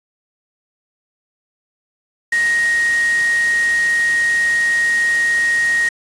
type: tone in noise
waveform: sine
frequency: 1874 Hz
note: A#6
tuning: 9 cents sharp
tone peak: -13 dBFS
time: 2.32-5.89 s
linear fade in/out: 5 ms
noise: white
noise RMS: -28 dBFS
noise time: 2.32-5.89 s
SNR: +12 dB
effects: resampled to 22050 Hz